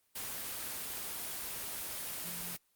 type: tone in noise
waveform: sine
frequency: 174.5 Hz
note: F3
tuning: 1 cent flat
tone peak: -48 dBFS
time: 2.24-2.56 s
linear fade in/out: 10 ms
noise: white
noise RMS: -40 dBFS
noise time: 0.15-2.57 s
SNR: -11 dB
effects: white hiss -74 dBFS RMS until 2.75 s + Opus 24 kbps